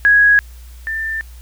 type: tone pair in turn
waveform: sine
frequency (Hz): 1661.2 / 1784.1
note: G#6 / A6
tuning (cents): 0 / +24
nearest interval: minor second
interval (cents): 124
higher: second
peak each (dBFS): -7 / -19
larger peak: first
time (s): 0.05-0.39 / 0.87-1.21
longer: neither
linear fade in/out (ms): 0
effects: added 60 Hz sine -34 dBFS peak until 1.41 s + white hiss -48 dBFS RMS until 1.41 s